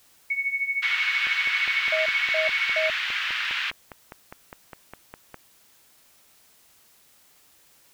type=tone with tremolo; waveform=sine; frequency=2217 Hz; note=C#7; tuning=in tune; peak=-20 dBFS; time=0.3-2.88 s; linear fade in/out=5 ms; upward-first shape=triangle; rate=13 Hz; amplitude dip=85%
type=band-pass noise; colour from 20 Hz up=white; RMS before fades=-28 dBFS; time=0.82-3.71 s; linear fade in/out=10 ms; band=1500 to 2900 Hz; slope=24 dB/octave
type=click train; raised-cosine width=0.5 ms; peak=-23 dBFS; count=21; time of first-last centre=1.27-5.343 s; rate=4.91 Hz
type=tone bursts; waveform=sine; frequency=633 Hz; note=D#5; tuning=30 cents sharp; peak=-24 dBFS; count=3; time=1.92-2.9 s; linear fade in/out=5 ms; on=140 ms; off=280 ms
effects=white hiss -58 dBFS RMS until 7.93 s